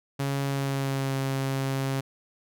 sawtooth tone with pitch glide, 138.59 to 135.19 Hz, C#3 to C#3, 0 to -43 cents, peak -22 dBFS, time 0.19-2.01 s, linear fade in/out 10 ms, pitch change -43 cents, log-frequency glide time 0.43-1.13 s, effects none

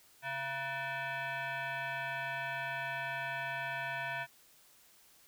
sine tone with frequency modulation, 136.3 Hz, C#3, 29 cents flat, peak -35 dBFS, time 0.22-4.27 s, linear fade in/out 50 ms, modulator 818 Hz, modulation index 2.8, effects white hiss -63 dBFS RMS until 5.27 s

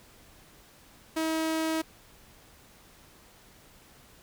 sawtooth tone, 320 Hz, D#4, 49 cents sharp, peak -23 dBFS, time 1.16-1.82 s, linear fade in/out 10 ms, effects pink hiss -56 dBFS RMS until 4.22 s

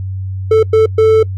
triangle tone bursts at uneven times, 440 Hz, A4, in tune, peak -3 dBFS, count 3, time 0.51-0.63 / 0.73-0.86 / 0.98-1.23 s, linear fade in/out 5 ms, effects noise-tail reverb RT60 0.1 s tail -24 dB re dry + added 95 Hz sine -18 dBFS peak until 1.37 s

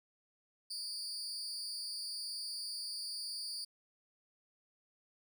35% pulse tone with amplitude modulation, 4699 Hz, D8, in tune, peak -34 dBFS, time 0.7-3.65 s, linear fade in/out 10 ms, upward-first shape sine, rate 241 Hz, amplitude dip 100%, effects none

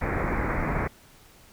pink low-pass noise, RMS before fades -27 dBFS, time 0.01-0.88 s, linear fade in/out 10 ms, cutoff 2300 Hz, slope 96 dB/octave, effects pink hiss -54 dBFS RMS until 1.52 s

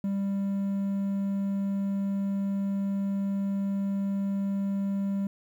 triangle tone, 197.5 Hz, G3, 13 cents sharp, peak -24 dBFS, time 0.04-5.27 s, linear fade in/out 2 ms, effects 10-bit

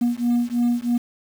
sine beating tone pair, 238.4 / 241.5 Hz, A#3 / B3, +39 / -39 cents, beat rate 3.1 Hz, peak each -19 / -19 dBFS, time 0.01-0.98 s, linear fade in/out 10 ms, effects tanh soft clip ceiling -15 dBFS + 7-bit

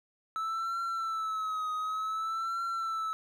triangle tone with vibrato, 1307 Hz, E6, 15 cents flat, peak -29 dBFS, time 0.36-3.13 s, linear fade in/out 0 ms, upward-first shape triangle, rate 0.55 Hz, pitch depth 75 cents each way, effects none

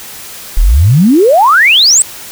sine exponential sweep, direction up, 33.34 to 8372 Hz, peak -3 dBFS, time 0.57-2.02 s, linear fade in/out 0 ms, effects white hiss -28 dBFS RMS until 2.31 s

